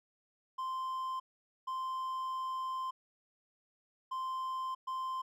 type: tone bursts at uneven times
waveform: triangle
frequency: 1042 Hz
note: C6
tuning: 7 cents flat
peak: -33 dBFS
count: 4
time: 0.58-1.2 / 1.67-2.91 / 4.11-4.75 / 4.87-5.22 s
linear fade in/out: 10 ms
effects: none